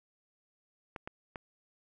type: clicks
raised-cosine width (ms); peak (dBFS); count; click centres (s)
0.5; -25; 3; 0.962 / 1.075 / 1.358
effects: none